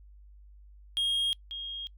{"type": "tone pair in turn", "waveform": ["triangle", "sine"], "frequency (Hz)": [3252, 3252], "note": ["G#7", "G#7"], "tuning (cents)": [-37, -37], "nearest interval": "unison", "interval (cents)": 0, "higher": "neither", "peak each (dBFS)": [-24, -35], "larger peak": "first", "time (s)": [[0.97, 1.33], [1.51, 1.87]], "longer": "neither", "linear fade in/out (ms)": 0, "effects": ["noise-tail reverb RT60 0.1 s tail -25 dB re dry", "added 50 Hz sine -50 dBFS peak until 1.97 s"]}